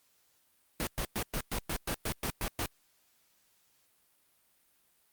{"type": "noise bursts", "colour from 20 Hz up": "pink", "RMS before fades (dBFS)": -33, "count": 11, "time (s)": [0.8, 2.659], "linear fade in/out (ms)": 0, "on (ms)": 69, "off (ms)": 110, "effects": ["white hiss -70 dBFS RMS until 5.12 s", "Opus 48 kbps"]}